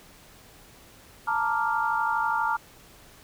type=chord; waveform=sine; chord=Bb major seventh; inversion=third; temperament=equal; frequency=880 / 932.3 / 1174.7 / 1396.9 Hz; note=A5 / Bb5 / D6 / F6; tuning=0 / 0 / 0 / 0 cents; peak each=-28 / -28 / -31 / -28 dBFS; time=1.27-2.57 s; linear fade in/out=10 ms; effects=pink hiss -52 dBFS RMS until 3.23 s